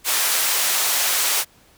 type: band-pass noise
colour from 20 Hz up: white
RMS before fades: -20 dBFS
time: 0.04-1.45 s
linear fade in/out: 50 ms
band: 590 to 15000 Hz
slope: 12 dB/octave
effects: pink hiss -54 dBFS RMS until 1.77 s